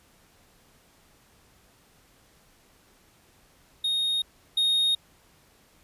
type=tone pair in turn; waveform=triangle; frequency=3718 / 3718 Hz; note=A#7 / A#7; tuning=-5 / -5 cents; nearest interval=unison; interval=0 cents; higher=neither; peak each=-22 / -19 dBFS; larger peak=second; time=3.84-4.22 / 4.57-4.95 s; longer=neither; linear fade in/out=5 ms; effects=pink hiss -60 dBFS RMS until 5.83 s + resampled to 32000 Hz